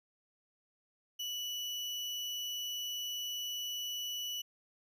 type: tone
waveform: 35% pulse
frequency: 2955 Hz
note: F#7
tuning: 3 cents flat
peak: -35 dBFS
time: 1.19-4.42 s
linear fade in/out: 10 ms
effects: none